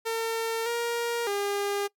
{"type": "tone with pitch steps", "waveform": "sawtooth", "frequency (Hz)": [453.4, 470.5, 404.1], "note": ["A#4", "A#4", "G#4"], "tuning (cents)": [-48, 16, -47], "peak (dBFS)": -23, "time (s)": [0.05, 1.88], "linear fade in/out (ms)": 20, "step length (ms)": 610, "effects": ["noise-tail reverb RT60 0.1 s tail -22 dB re dry"]}